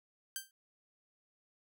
5% pulse tone with exponential decay, 1568 Hz, G6, in tune, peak -23 dBFS, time 0.36-0.51 s, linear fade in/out 1 ms, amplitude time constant 32 ms, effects none

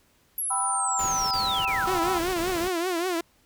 sine linear sweep, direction down, 11440 to 1263 Hz, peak -26 dBFS, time 0.38-1.86 s, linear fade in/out 2 ms
sine chord, E minor, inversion first, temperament equal with one note detuned, 779.5 / 987.8 / 1318.5 Hz, G5 / B5 / E6, -10 / 0 / 0 cents, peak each -30 dBFS, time 0.5-2.19 s, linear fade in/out 10 ms
pink noise bursts, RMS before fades -36 dBFS, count 5, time 0.99-2.678 s, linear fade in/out 2 ms, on 320 ms, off 22 ms
sawtooth tone with vibrato, 352.3 Hz, F4, 15 cents sharp, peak -21 dBFS, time 1.87-3.21 s, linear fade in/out 5 ms, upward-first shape triangle, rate 5.2 Hz, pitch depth 140 cents each way
effects pink hiss -63 dBFS RMS until 3.45 s

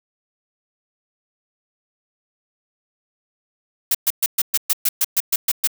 blue noise bursts, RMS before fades -17 dBFS, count 12, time 3.91-5.674 s, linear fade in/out 5 ms, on 37 ms, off 120 ms, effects none

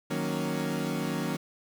30% pulse chord, D# minor seventh, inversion none, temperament equal, 155.56 / 185 / 233.1 / 277.2 Hz, D#3 / F#3 / A#3 / C#4, 0 / 0 / 0 / 0 cents, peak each -32 dBFS, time 0.1-1.37 s, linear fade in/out 10 ms, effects 9-bit

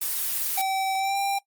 blue noise, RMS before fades -27 dBFS, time 0.01-0.62 s, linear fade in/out 10 ms
square tone with pitch glide, 770 to 792.6 Hz, G5 to G5, -31 to +19 cents, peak -24 dBFS, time 0.57-1.39 s, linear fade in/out 10 ms, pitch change +50 cents, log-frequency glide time 0.97-1.17 s
effects noise-tail reverb RT60 0.1 s tail -20 dB re dry + Opus 24 kbps

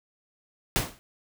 pink noise with exponential decay, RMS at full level -21 dBFS, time 0.76-0.99 s, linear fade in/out 0 ms, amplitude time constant 50 ms, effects none

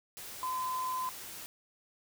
sine tone in noise, 1023 Hz, C6, 39 cents flat, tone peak -32 dBFS, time 0.43-1.09 s, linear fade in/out 0 ms, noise white, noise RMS -45 dBFS, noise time 0.17-1.46 s, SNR +10 dB, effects none

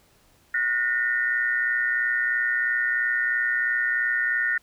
sine tone cluster, 1453 / 1828 / 1951 Hz, F#6 / A#6 / B6, -32 / -34 / -22 cents, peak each -26 / -23 / -31 dBFS, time 0.54-4.58 s, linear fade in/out 5 ms, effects pink hiss -60 dBFS RMS until 4.62 s

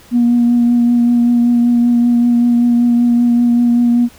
sine tone with vibrato, 239.2 Hz, A#3, 45 cents sharp, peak -7 dBFS, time 0.11-4.09 s, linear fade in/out 50 ms, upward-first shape triangle, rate 5.2 Hz, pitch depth 19 cents each way, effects tanh soft clip ceiling -4 dBFS + pink hiss -43 dBFS RMS until 4.18 s

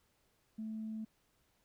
sine tone, 219.1 Hz, A3, 7 cents flat, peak -38 dBFS, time 0.58-1.05 s, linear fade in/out 10 ms, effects tanh soft clip ceiling -34 dBFS + pink hiss -75 dBFS RMS until 1.64 s

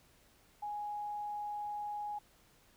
sine tone, 830.6 Hz, G#5, in tune, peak -37 dBFS, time 0.62-2.19 s, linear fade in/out 10 ms, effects pink hiss -66 dBFS RMS until 2.76 s

